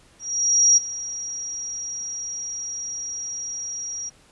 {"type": "tone with ADSR envelope", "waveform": "sine", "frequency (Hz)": 5690, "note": "F8", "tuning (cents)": 31, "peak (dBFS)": -11, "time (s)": [0.19, 4.1], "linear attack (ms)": 580, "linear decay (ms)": 16, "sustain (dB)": -17, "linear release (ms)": 18, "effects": ["pink hiss -55 dBFS RMS until 4.31 s", "resampled to 24000 Hz"]}